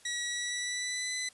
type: tone with pitch glide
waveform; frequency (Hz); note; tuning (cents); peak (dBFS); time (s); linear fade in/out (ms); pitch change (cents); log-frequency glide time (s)
15% pulse; 1924 to 2007; B6 to B6; -46 to +27; -26; 0.05-1.29; 5; +73; 0.25-1.14
effects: white hiss -59 dBFS RMS until 1.33 s + resampled to 24000 Hz